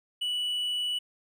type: tone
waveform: triangle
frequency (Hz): 2953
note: F#7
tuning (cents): -4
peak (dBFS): -26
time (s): 0.21-0.99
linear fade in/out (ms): 10
effects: none